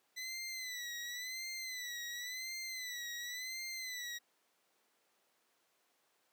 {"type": "tone with vibrato", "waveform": "20% pulse", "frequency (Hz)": 1999, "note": "B6", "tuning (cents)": 20, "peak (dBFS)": -36, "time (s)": [0.16, 4.19], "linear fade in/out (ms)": 20, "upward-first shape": "sine", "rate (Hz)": 0.93, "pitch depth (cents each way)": 86, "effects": ["pink hiss -75 dBFS RMS until 6.32 s", "high-pass 400 Hz 12 dB/octave"]}